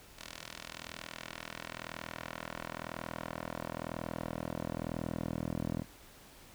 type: tone with band-pass filter sweep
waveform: 10% pulse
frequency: 41 Hz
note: E1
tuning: 9 cents flat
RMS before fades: -41 dBFS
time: 0.16-5.85 s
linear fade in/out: 50 ms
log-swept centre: 4800 to 280 Hz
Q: 0.71
effects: pink hiss -56 dBFS RMS until 6.54 s